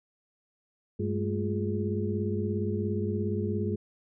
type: tone cluster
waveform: sine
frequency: 99.1 / 202.4 / 219.5 / 353.3 / 417.7 Hz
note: G2 / G#3 / A3 / F4 / G#4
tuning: +19 / -44 / -4 / +20 / +10 cents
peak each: -31 / -33 / -36 / -35 / -34 dBFS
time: 0.99-3.76 s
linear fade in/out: 10 ms
effects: none